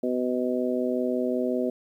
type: harmonic tone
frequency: 125.4 Hz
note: B2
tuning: 27 cents sharp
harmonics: 2 / 3 / 4 / 5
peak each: -27 / -29 / -30 / -31 dBFS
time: 0.03-1.7 s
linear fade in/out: 5 ms
effects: 10-bit